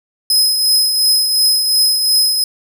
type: tone with tremolo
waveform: sawtooth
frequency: 5090 Hz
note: D#8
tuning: 39 cents sharp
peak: -6 dBFS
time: 0.3-2.44 s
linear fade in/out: 2 ms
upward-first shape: triangle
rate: 2.8 Hz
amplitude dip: 50%
effects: none